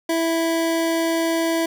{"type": "tone", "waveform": "25% pulse", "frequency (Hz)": 329.6, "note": "E4", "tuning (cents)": 0, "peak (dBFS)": -15, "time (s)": [0.09, 1.66], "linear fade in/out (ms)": 5, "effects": []}